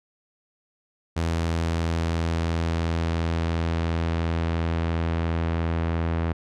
sawtooth tone with low-pass filter sweep, 82.9 Hz, E2, 10 cents sharp, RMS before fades -25 dBFS, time 1.16-6.33 s, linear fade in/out 10 ms, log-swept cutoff 7700 to 2200 Hz, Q 0.76, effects none

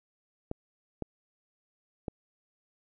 clicks, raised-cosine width 2 ms, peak -20 dBFS, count 3, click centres 0.514 / 1.023 / 2.082 s, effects none

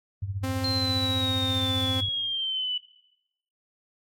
sine tone with tremolo, 98 Hz, G2, in tune, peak -25 dBFS, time 0.22-2.09 s, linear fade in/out 5 ms, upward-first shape triangle, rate 15 Hz, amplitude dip 80%
sawtooth tone with pitch glide, 262.9 to 261.2 Hz, C4 to C4, +8 to -3 cents, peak -25 dBFS, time 0.43-2.01 s, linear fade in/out 10 ms, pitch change -11 cents, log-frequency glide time 0.74-0.86 s
sine exponential sweep, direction down, 4186 to 2960 Hz, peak -26 dBFS, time 0.64-2.78 s, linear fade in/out 5 ms
effects noise-tail reverb RT60 0.9 s tail -20 dB re dry + AAC 64 kbps

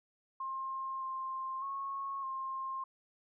sine tone with pitch steps, 1063 / 1055 / 1096 / 1062 Hz, C6 / C6 / C#6 / C6, +27 / +14 / -20 / +25 cents, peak -36 dBFS, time 0.4-2.84 s, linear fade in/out 5 ms, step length 610 ms, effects none

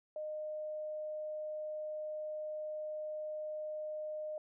sine tone, 613 Hz, D#5, 26 cents flat, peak -38 dBFS, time 0.16-4.38 s, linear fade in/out 2 ms, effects none

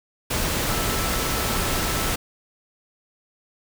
sine tone in noise, 1319 Hz, E6, 1 cent sharp, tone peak -34 dBFS, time 0.69-2.14 s, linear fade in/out 10 ms, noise pink, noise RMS -24 dBFS, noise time 0.3-2.16 s, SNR -13 dB, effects none

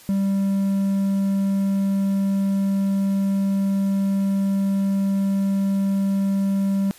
triangle tone, 196 Hz, G3, in tune, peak -16 dBFS, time 0.09-6.91 s, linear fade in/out 0 ms, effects white hiss -47 dBFS RMS until 6.98 s + resampled to 32000 Hz

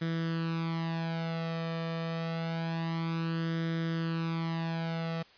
sawtooth tone with flanger, 164.81 Hz, E3, in tune, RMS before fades -33 dBFS, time 0.01-5.23 s, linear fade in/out 10 ms, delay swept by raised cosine 0.57 to 1.67 ms, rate 0.27 Hz, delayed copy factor +0.7, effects white hiss -58 dBFS RMS until 5.37 s + resampled to 11025 Hz

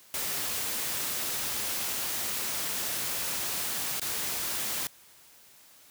white noise with dropouts, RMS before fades -32 dBFS, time 0.14-4.87 s, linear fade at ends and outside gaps 1 ms, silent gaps 3.997-4.016 s, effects white hiss -56 dBFS RMS until 5.9 s + high-pass 60 Hz 12 dB/octave

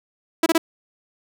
sawtooth tone bursts, 328.1 Hz, E4, 8 cents flat, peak -10 dBFS, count 3, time 0.43-0.58 s, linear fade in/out 5 ms, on 32 ms, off 27 ms, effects none

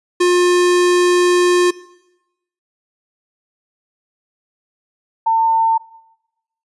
square / sine tone pair in turn, 355.9 / 901.5 Hz, F4 / A5, +33 / +42 cents, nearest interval octave + major third, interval 1609 cents, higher second, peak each -11 dBFS, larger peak neither, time 0.2-1.71 / 5.26-5.78 s, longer first, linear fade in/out 10 ms, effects noise-tail reverb RT60 0.9 s tail -20 dB re dry + resampled to 24000 Hz

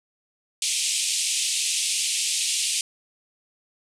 white band-pass noise, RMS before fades -25 dBFS, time 0.62-2.81 s, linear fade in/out 2 ms, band 2400 to 9600 Hz, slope 48 dB/octave, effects none

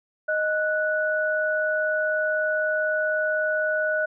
sine tone pair together, 621 / 1477 Hz, D#5 / F#6, -3 / -3 cents, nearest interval octave + minor third, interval 1500 cents, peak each -24 dBFS, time 0.28-4.06 s, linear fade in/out 10 ms, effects none

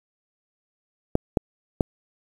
clicks, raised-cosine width 2 ms, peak -5 dBFS, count 3, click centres 1.154 / 1.372 / 1.808 s, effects 7-bit

